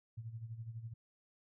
sine tone with tremolo, 113.9 Hz, A#2, 40 cents flat, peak -40 dBFS, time 0.17-0.94 s, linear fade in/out 10 ms, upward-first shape sine, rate 12 Hz, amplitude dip 70%, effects none

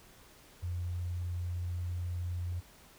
sine tone, 88.1 Hz, F2, 16 cents sharp, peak -33 dBFS, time 0.62-2.61 s, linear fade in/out 20 ms, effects pink hiss -58 dBFS RMS until 2.98 s

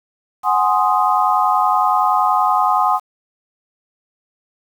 sine chord, Ab dominant seventh, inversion third, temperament equal, 740 / 830.6 / 1046.5 / 1244.5 Hz, Gb5 / Ab5 / C6 / Eb6, 0 / 0 / 0 / 0 cents, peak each -18 dBFS, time 0.43-3 s, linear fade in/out 50 ms, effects 7-bit

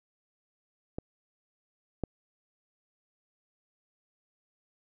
clicks, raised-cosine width 2 ms, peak -21 / -17 dBFS, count 2, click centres 0.985 / 2.037 s, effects none

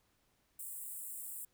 pink high-pass noise, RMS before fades -45 dBFS, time 0.59-1.45 s, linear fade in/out 5 ms, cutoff 7700 Hz, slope 96 dB/octave, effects pink hiss -75 dBFS RMS until 1.53 s

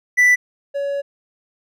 triangle tone pair in turn, 1979 / 562.6 Hz, B6 / C#5, +3 / +26 cents, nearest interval octave + minor seventh, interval 2177 cents, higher first, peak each -8 / -18 dBFS, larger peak first, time 0.17-0.36 / 0.74-1.02 s, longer second, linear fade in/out 20 ms, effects none

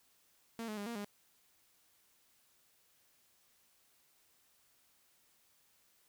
sawtooth tone with pitch steps, 228.9 / 213 / 203.4 / 234.5 / 204.4 Hz, A#3 / G#3 / G#3 / A#3 / G#3, -31 / +44 / -36 / +11 / -27 cents, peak -36 dBFS, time 0.59-1.045 s, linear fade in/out 0 ms, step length 91 ms, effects white hiss -71 dBFS RMS until 6.08 s

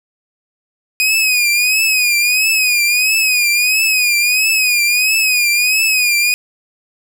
sawtooth tone with vibrato, 2489 Hz, D#7, in tune, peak -8 dBFS, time 1-6.34 s, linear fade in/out 0 ms, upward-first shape triangle, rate 1.5 Hz, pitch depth 100 cents each way, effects none

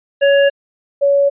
square / sine tone pair in turn, 560 / 562.5 Hz, C#5 / C#5, +18 / +25 cents, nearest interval unison, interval 7 cents, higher second, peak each -9 / -9 dBFS, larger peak neither, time 0.21-0.5 / 1.01-1.3 s, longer neither, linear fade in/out 20 ms, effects resampled to 8000 Hz

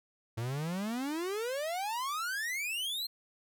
45% pulse exponential sweep, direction up, 110 to 4244 Hz, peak -33 dBFS, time 0.37-3.07 s, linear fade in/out 10 ms, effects none

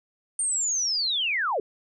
sine linear sweep, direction down, 8930 to 367.1 Hz, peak -23 dBFS, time 0.39-1.6 s, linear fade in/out 2 ms, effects none

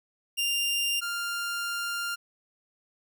sawtooth tone pair in turn, 2794 / 1397 Hz, F7 / F6, 0 / 0 cents, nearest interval octave, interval 1200 cents, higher first, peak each -22 / -26 dBFS, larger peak first, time 0.37-1.01 / 1.01-2.16 s, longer second, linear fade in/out 20 ms, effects none

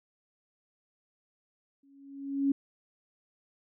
sine tone with exponential growth, 277 Hz, C#4, 1 cent flat, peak -21 dBFS, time 1.83-2.52 s, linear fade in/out 5 ms, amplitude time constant 150 ms, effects none

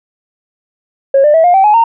sine tone with pitch steps, 546 / 595.4 / 649.3 / 708.1 / 772.2 / 842 / 918.3 Hz, C#5 / D5 / E5 / F5 / G5 / G#5 / A#5, -26 / +24 / -26 / +24 / -26 / +24 / -26 cents, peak -3 dBFS, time 1.14-1.84 s, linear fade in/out 5 ms, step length 100 ms, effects tanh soft clip ceiling -1 dBFS

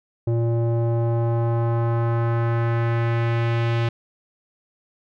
square tone with low-pass filter sweep, 116.54 Hz, A#2, in tune, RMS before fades -21 dBFS, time 0.27-3.89 s, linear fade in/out 5 ms, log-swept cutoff 470 to 3100 Hz, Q 1.4, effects none

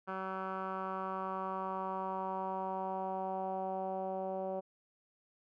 10% pulse tone with low-pass filter sweep, 189.6 Hz, F#3, 43 cents sharp, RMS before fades -38 dBFS, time 0.07-4.61 s, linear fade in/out 20 ms, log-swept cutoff 1500 to 630 Hz, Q 3.3, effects none

